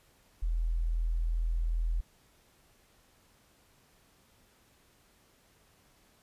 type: tone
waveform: sine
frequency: 41.27 Hz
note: E1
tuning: 3 cents sharp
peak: -27 dBFS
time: 0.42-2.01 s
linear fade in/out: 10 ms
effects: pink hiss -65 dBFS RMS until 6.22 s + resampled to 32000 Hz